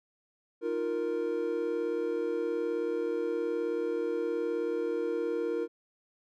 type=chord; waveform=triangle; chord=Eb suspended second; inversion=none; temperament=just; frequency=311.1 / 350 / 466.7 Hz; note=Eb4 / F4 / Bb4; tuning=0 / +4 / +2 cents; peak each=-35 / -32 / -29 dBFS; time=0.61-5.68 s; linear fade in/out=50 ms; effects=none